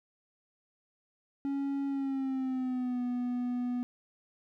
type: tone with pitch glide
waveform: triangle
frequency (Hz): 277.7 to 246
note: C#4 to B3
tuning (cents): +3 to -7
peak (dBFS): -28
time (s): 1.45-3.83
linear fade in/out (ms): 0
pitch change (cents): -210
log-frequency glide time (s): 1.87-3.02
effects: none